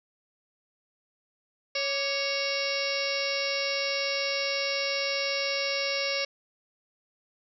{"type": "harmonic tone with a mistuned harmonic", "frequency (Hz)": 554.4, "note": "C#5", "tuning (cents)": 0, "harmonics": [1, 2, 3, 4, 5, 6, 7, 8, 9, 10], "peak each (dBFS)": [-32, -41, -41, -33, -35, -44, -38, -38, -37, -34], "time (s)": [1.75, 6.25], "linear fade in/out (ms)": 5, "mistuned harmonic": 2, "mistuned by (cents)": 92, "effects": []}